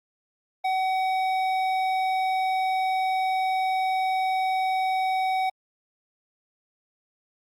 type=tone with hard clipping; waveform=sine; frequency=755 Hz; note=F#5; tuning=35 cents sharp; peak=-24 dBFS; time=0.64-5.5 s; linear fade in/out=10 ms; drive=10 dB; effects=Opus 48 kbps